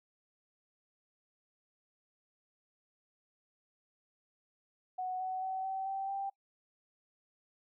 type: tone with pitch steps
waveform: sine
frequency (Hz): 740 / 749 / 758.2 / 767.4 / 776.8 / 786.3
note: F#5 / F#5 / F#5 / G5 / G5 / G5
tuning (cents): 0 / +21 / +42 / -37 / -16 / +5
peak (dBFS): -34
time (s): 4.98-6.3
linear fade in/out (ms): 10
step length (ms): 220
effects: noise-tail reverb RT60 0.1 s tail -24 dB re dry